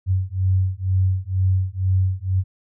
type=beating tone pair; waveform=sine; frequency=92.9 / 95 Hz; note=F#2 / F#2; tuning=+7 / +46 cents; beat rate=2.1 Hz; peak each=-20 dBFS; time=0.06-2.44 s; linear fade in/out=50 ms; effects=none